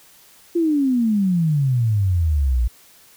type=exponential sweep; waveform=sine; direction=down; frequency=349.2 to 56.3 Hz; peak=-15 dBFS; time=0.55-2.68 s; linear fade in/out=10 ms; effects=white hiss -50 dBFS RMS until 3.16 s